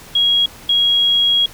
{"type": "tone pair in turn", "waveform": "sine", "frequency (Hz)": [3300, 3300], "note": ["G#7", "G#7"], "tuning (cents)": [-12, -12], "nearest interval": "unison", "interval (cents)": 0, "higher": "neither", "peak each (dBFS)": [-11, -11], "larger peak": "neither", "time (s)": [[0.15, 0.46], [0.69, 1.46]], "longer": "second", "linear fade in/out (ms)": 5, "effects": ["pink hiss -39 dBFS RMS until 1.53 s"]}